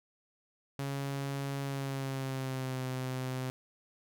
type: tone with pitch glide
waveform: sawtooth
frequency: 138.59 to 129.31 Hz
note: C#3 to C3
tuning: 0 to -20 cents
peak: -30 dBFS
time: 0.79-3.5 s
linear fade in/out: 0 ms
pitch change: -120 cents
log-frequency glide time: 1.62-2.82 s
effects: none